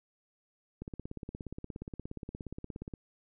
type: click train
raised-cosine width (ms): 3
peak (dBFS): -27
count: 37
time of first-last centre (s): 0.82-2.938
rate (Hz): 17
effects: none